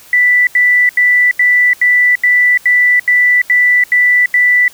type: tone bursts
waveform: sine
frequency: 1975.5 Hz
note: B6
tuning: in tune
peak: -6 dBFS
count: 11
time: 0.13-4.68 s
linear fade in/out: 2 ms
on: 340 ms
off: 81 ms
effects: white hiss -40 dBFS RMS until 4.73 s